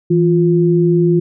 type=tone pair together; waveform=sine; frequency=164.81 / 350.6 Hz; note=E3 / F4; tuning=0 / +7 cents; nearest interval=octave + minor second; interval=1307 cents; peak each=-12 dBFS; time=0.1-1.2 s; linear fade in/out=10 ms; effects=none